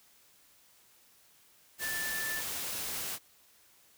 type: tone in noise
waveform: sine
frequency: 1760 Hz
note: A6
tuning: in tune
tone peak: -35 dBFS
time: 1.79-2.43 s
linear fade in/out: 50 ms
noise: white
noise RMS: -37 dBFS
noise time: 1.78-3.19 s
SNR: -1 dB
effects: white hiss -63 dBFS RMS until 3.97 s

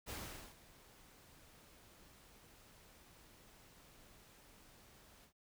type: noise with ADSR envelope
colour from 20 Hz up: pink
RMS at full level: -45 dBFS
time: 0.06-5.33 s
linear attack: 37 ms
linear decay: 450 ms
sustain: -18 dB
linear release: 91 ms
effects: none

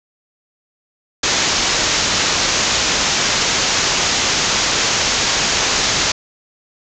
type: low-pass noise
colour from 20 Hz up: white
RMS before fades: -17 dBFS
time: 1.23-6.12 s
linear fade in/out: 5 ms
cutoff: 7100 Hz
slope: 96 dB/octave
effects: none

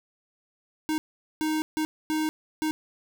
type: tone bursts at uneven times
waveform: square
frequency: 311.1 Hz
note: D#4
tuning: in tune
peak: -25 dBFS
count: 5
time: 0.89-0.98 / 1.41-1.62 / 1.77-1.85 / 2.1-2.29 / 2.62-2.71 s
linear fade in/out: 0 ms
effects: 10-bit

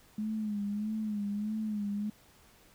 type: tone with vibrato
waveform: sine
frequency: 210.4 Hz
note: G#3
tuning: 23 cents sharp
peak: -31 dBFS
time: 0.18-2.1 s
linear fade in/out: 5 ms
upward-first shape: sine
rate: 1.6 Hz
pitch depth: 65 cents each way
effects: pink hiss -61 dBFS RMS until 2.74 s

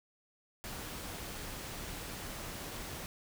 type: noise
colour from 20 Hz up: pink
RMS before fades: -43 dBFS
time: 0.64-3.06 s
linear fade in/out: 0 ms
effects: none

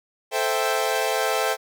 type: chord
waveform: sawtooth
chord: A minor seventh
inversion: none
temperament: equal with one note detuned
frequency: 440 / 521.4 / 659.3 / 784 Hz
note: A4 / C5 / E5 / G5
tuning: 0 / -6 / 0 / 0 cents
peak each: -23 dBFS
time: 0.31-1.57 s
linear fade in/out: 50 ms
effects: none

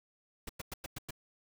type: noise bursts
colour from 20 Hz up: pink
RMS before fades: -41 dBFS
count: 6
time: 0.47-1.108 s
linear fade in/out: 5 ms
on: 23 ms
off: 100 ms
effects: none

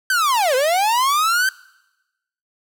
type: linear two-way sweep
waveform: 45% pulse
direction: down then up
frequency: 1568 to 493.9 to 1568 Hz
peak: -15 dBFS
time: 0.1-1.49 s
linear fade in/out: 2 ms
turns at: 0.55 s
effects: noise-tail reverb RT60 1.0 s tail -23 dB re dry

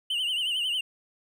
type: tone with vibrato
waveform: triangle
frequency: 2944 Hz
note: F#7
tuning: 9 cents flat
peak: -24 dBFS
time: 0.1-0.81 s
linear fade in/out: 5 ms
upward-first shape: triangle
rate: 11 Hz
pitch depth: 120 cents each way
effects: none

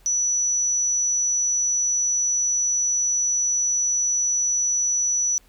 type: tone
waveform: sine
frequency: 5920 Hz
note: F#8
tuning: in tune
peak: -19 dBFS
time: 0.06-5.38 s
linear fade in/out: 0 ms
effects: added 40 Hz sine -54 dBFS peak until 5.48 s + pink hiss -58 dBFS RMS until 5.48 s

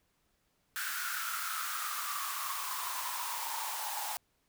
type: noise with high-pass filter sweep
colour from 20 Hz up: white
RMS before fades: -37 dBFS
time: 0.76-4.17 s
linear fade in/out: 0 ms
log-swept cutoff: 1500 to 820 Hz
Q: 9.1
effects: pink hiss -75 dBFS RMS until 4.48 s

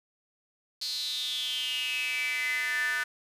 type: tone with high-pass filter sweep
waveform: square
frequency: 136 Hz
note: C#3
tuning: 33 cents flat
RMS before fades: -31 dBFS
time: 0.81-3.04 s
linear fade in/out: 10 ms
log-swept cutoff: 4400 to 1600 Hz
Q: 9
effects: resampled to 32000 Hz + 9-bit

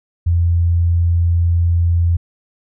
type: tone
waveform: sine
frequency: 85.4 Hz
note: F2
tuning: 38 cents flat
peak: -11 dBFS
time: 0.26-2.17 s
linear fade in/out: 10 ms
effects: none

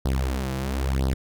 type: tone with flanger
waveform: sawtooth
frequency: 66.2 Hz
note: C2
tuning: 21 cents sharp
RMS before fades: -25 dBFS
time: 0.05-1.14 s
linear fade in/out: 5 ms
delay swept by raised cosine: 0.2 to 6 ms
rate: 1 Hz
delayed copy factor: +0.95
effects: none

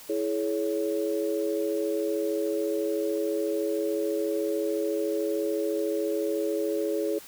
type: tone cluster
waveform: sine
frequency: 329.2 / 423 / 558 Hz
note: E4 / G#4 / C#5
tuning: -2 / +32 / +11 cents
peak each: -30 / -28 / -31 dBFS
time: 0.09-7.19 s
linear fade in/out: 10 ms
effects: white hiss -47 dBFS RMS until 7.27 s

